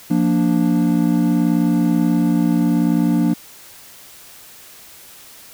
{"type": "chord", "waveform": "triangle", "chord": "Bb major", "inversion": "second", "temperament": "equal", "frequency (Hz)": [174.61, 233.1, 293.7], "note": ["F3", "Bb3", "D4"], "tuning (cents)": [0, 0, 0], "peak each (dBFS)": -16, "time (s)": [0.1, 3.34], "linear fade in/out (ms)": 10, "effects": ["white hiss -42 dBFS RMS until 5.53 s"]}